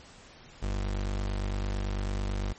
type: tone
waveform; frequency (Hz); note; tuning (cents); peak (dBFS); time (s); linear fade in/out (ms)
35% pulse; 49; G1; 0; -27; 0.62-2.53; 10
effects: pink hiss -52 dBFS RMS until 2.58 s + MP3 32 kbps